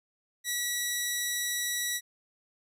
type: tone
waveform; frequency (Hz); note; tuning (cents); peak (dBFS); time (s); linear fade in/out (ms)
10% pulse; 1939; B6; -32; -20; 0.44-2.01; 50
effects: none